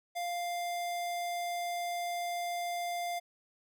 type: tone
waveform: square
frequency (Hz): 698.5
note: F5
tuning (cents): 0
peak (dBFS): -34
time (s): 0.15-3.2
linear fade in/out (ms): 20
effects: none